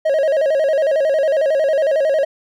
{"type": "tone with vibrato", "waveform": "triangle", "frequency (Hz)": 588, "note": "D5", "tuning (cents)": 2, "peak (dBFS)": -11, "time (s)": [0.05, 2.25], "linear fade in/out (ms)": 10, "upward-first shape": "square", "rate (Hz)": 11, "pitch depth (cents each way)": 120, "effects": []}